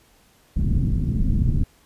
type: low-pass noise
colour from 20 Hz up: pink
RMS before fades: -20 dBFS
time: 0.56-1.64 s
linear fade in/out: 5 ms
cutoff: 220 Hz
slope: 24 dB/octave
effects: pink hiss -57 dBFS RMS until 1.85 s + resampled to 32000 Hz